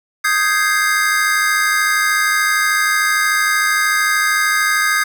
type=chord; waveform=square; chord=Ab major seventh; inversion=second; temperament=equal; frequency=1244.5 / 1568 / 1661.2 / 2093 Hz; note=Eb6 / G6 / Ab6 / C7; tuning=0 / 0 / 0 / 0 cents; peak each=-20 dBFS; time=0.24-5.04 s; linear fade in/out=10 ms; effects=none